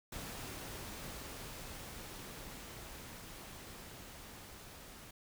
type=noise with level ramp; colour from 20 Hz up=pink; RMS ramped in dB=-45 to -53 dBFS; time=0.12-5.11 s; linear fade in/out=5 ms; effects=none